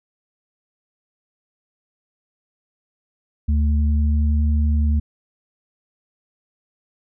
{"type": "tone pair together", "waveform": "sine", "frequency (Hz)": [74.19, 222.1], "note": ["D2", "A3"], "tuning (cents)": [18, 16], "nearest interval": "octave + perfect fifth", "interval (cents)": 1898, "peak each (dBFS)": [-15, -26], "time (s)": [3.48, 5], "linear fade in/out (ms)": 10, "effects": []}